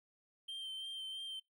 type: tone with vibrato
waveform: triangle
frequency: 3136 Hz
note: G7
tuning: in tune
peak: -40 dBFS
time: 0.48-1.4 s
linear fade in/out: 10 ms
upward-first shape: sine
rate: 3 Hz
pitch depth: 21 cents each way
effects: noise-tail reverb RT60 0.2 s tail -26 dB re dry